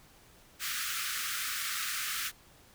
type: high-pass noise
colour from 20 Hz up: pink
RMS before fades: -35 dBFS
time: 0.59-2.32 s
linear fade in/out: 50 ms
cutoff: 1200 Hz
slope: 96 dB/octave
effects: pink hiss -59 dBFS RMS until 2.74 s